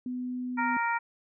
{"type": "tone", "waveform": "sine", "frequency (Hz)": 250.2, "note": "B3", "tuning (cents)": 23, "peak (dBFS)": -31, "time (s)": [0.06, 0.77], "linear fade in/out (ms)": 2}
{"type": "harmonic tone", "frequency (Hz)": 466.2, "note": "A#4", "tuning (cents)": 0, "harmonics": [2, 3, 4, 5], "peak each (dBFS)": [-28, -32, -34, -36], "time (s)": [0.57, 0.99], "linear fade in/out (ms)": 20}
{"effects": []}